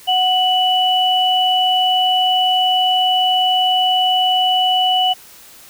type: tone pair together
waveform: sine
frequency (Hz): 740 / 2960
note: F#5 / F#7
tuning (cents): 0 / 0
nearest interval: 2 octaves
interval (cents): 2400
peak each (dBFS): -15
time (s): 0.07-5.14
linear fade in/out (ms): 20
effects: white hiss -42 dBFS RMS until 5.69 s